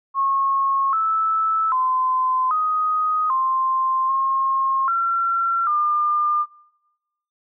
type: tone with pitch steps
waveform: sine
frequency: 1090 / 1312 / 1029 / 1250 / 1050 / 1073 / 1361 / 1202 Hz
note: C#6 / E6 / C6 / D#6 / C6 / C6 / F6 / D6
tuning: -29 / -9 / -29 / +8 / +6 / +43 / -45 / +40 cents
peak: -17 dBFS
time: 0.14-6.46 s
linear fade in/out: 50 ms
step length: 790 ms
effects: noise-tail reverb RT60 1.0 s tail -21 dB re dry